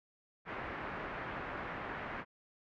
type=low-pass noise; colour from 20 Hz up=white; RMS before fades=-42 dBFS; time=0.45-2.25 s; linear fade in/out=50 ms; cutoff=1900 Hz; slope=24 dB/octave; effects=none